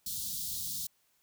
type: band-stop noise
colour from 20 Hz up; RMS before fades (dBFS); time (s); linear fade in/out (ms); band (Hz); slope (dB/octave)
white; -37; 0.06-0.87; 5; 220 to 3500; 48
effects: white hiss -72 dBFS RMS until 1.22 s